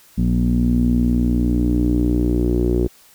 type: tone with low-pass filter sweep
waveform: sawtooth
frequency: 60 Hz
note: B1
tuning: 49 cents flat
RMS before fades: -17 dBFS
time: 0.17-2.88 s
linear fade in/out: 20 ms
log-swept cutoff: 210 to 370 Hz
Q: 5.8
effects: white hiss -50 dBFS RMS until 3.14 s